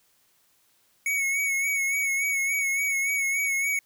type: tone with vibrato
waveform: square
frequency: 2217 Hz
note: C#7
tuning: in tune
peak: -24 dBFS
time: 1.06-3.79 s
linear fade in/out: 2 ms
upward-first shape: sine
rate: 3.5 Hz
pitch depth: 39 cents each way
effects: white hiss -65 dBFS RMS until 3.85 s